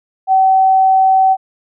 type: tone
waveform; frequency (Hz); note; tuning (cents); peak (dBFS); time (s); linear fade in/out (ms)
sine; 763; G5; -47; -7; 0.27-1.37; 50
effects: none